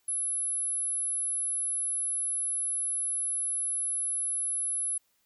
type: tone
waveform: sine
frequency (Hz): 10980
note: F9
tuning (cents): -31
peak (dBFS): -28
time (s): 0.08-4.98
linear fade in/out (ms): 5
effects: white hiss -72 dBFS RMS until 5.25 s